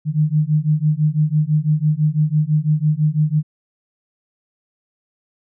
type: beating tone pair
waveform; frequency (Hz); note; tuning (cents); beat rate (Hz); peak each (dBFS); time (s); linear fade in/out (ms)
sine; 149.7 / 155.7; D3 / D#3; +33 / +2; 6; -17; 0.05-3.43; 50
effects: none